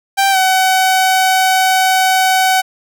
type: tone with pitch glide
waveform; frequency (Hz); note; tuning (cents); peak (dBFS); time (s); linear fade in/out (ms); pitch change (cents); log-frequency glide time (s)
sawtooth; 784 to 753.4; G5 to F#5; 0 to +31; -6; 0.17-2.62; 20; -69; 0.31-0.37
effects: none